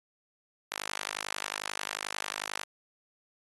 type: tone with high-pass filter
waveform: sawtooth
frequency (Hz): 51.2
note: G#1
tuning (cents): -24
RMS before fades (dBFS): -38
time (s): 0.71-2.64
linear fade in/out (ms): 10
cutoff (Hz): 1200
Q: 0.65
effects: AAC 32 kbps